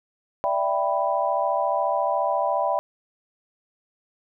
sine chord, E minor seventh, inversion third, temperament equal with one note detuned, 587.3 / 661.5 / 784 / 987.8 Hz, D5 / E5 / G5 / B5, 0 / +6 / 0 / 0 cents, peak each -26 dBFS, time 0.44-2.79 s, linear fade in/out 0 ms, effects none

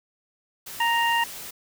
white noise, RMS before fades -38 dBFS, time 0.66-1.51 s, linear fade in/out 10 ms
harmonic tone, 932.3 Hz, A#5, in tune, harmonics 1 / 2 / 3, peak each -22 / -25 / -27 dBFS, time 0.8-1.24 s, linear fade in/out 5 ms
effects none

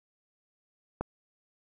click, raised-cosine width 1 ms, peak -17 dBFS, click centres 1.01 s, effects none

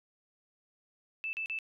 sine tone bursts, 2637 Hz, E7, in tune, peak -33 dBFS, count 3, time 1.24-1.588 s, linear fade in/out 0 ms, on 90 ms, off 39 ms, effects none

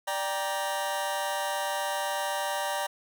sawtooth chord, G minor, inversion second, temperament just, 588 / 784 / 940.8 Hz, D5 / G5 / Bb5, +2 / 0 / +16 cents, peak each -29 dBFS, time 0.07-2.87 s, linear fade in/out 10 ms, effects none

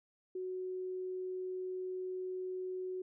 sine tone, 370 Hz, F#4, in tune, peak -37 dBFS, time 0.35-3.02 s, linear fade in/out 5 ms, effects none

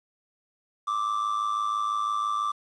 triangle tone with amplitude modulation, 1174.7 Hz, D6, in tune, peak -20 dBFS, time 0.87-2.52 s, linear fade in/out 10 ms, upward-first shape sine, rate 106 Hz, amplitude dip 65%, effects resampled to 22050 Hz + 9-bit

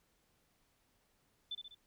sine tone with echo, 3520 Hz, A7, in tune, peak -38 dBFS, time 1.51-1.55 s, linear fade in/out 5 ms, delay 66 ms, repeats 3, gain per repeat -5 dB, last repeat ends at 1.748 s, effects pink hiss -75 dBFS RMS until 1.86 s

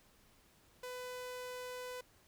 sawtooth tone, 500 Hz, B4, 21 cents sharp, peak -39 dBFS, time 0.83-2.01 s, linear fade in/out 5 ms, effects pink hiss -67 dBFS RMS until 2.27 s

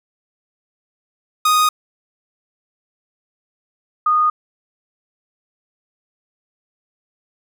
45% pulse / sine tone pair in turn, 1242 / 1232 Hz, D#6 / D#6, -3 / -17 cents, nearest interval unison, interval 14 cents, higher first, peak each -12 dBFS, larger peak neither, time 1.45-1.69 / 4.06-4.3 s, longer neither, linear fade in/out 5 ms, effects none

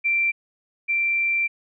sine tone pair in turn, 2354 / 2354 Hz, D7 / D7, +3 / +3 cents, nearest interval unison, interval 0 cents, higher neither, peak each -18 / -19 dBFS, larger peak first, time 0.04-0.32 / 0.88-1.48 s, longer second, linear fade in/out 20 ms, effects none

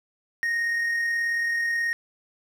triangle tone with amplitude modulation, 1861 Hz, A#6, 3 cents flat, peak -20 dBFS, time 0.43-1.93 s, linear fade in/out 0 ms, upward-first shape sine, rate 38.5 Hz, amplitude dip 25%, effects none

